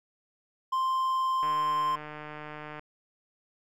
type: tone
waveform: triangle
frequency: 1046.5 Hz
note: C6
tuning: in tune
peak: -23 dBFS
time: 0.72-1.96 s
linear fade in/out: 10 ms
type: click train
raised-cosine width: 0.5 ms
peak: -26 dBFS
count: 207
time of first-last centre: 1.43-2.794 s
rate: 151 Hz
effects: none